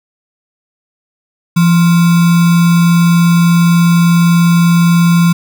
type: tone with sample-and-hold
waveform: sine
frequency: 170.8 Hz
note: F3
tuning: 38 cents flat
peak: -5 dBFS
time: 1.56-5.33 s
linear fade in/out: 10 ms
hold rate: 1225 Hz
effects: none